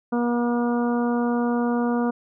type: harmonic tone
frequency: 239.4 Hz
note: A#3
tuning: 46 cents sharp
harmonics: 1 / 2 / 3 / 4 / 5 / 6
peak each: -21 / -27 / -31 / -33 / -35 / -37 dBFS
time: 0.12-2.11 s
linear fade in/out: 10 ms
effects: none